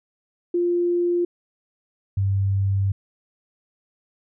sine tone pair in turn, 349.2 / 97.99 Hz, F4 / G2, 0 / 0 cents, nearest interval octave + minor seventh, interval 2200 cents, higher first, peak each -18 dBFS, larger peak neither, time 0.54-1.25 / 2.17-2.92 s, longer second, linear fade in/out 5 ms, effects none

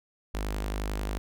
sawtooth tone with notch filter, 51.2 Hz, G#1, 24 cents flat, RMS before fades -32 dBFS, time 0.34-1.18 s, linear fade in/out 0 ms, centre 120 Hz, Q 1, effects none

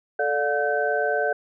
sine tone cluster, 438.9 / 587 / 716 / 1536 Hz, A4 / D5 / F5 / G6, -4 / -1 / +43 / -36 cents, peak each -26 dBFS, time 0.19-1.33 s, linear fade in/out 5 ms, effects none

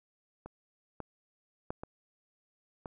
clicks, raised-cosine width 1 ms, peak -30 / -25 / -21 / -26 / -26 dBFS, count 5, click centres 0.46 / 1.003 / 1.705 / 1.835 / 2.858 s, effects none

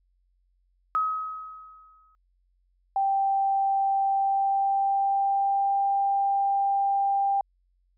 sine tone with exponential decay, 1272 Hz, D#6, 38 cents sharp, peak -20 dBFS, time 0.95-2.15 s, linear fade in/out 0 ms, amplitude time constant 260 ms
sine tone with pitch glide, 784 to 792.7 Hz, G5 to G5, 0 to +19 cents, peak -21 dBFS, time 2.96-7.41 s, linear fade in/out 2 ms, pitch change +19 cents, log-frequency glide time 4.12-5.8 s
effects added 45 Hz sine -65 dBFS peak until 7.97 s

